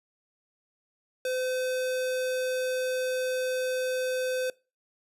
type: tone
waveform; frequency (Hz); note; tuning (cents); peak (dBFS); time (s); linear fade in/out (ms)
square; 511; C5; -41; -28; 1.25-4.5; 2
effects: noise-tail reverb RT60 0.3 s tail -23 dB re dry + resampled to 32000 Hz